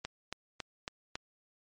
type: click train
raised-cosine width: 0.2 ms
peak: -19 dBFS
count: 5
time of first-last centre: 0.05-1.155 s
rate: 3.62 Hz
effects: MP3 48 kbps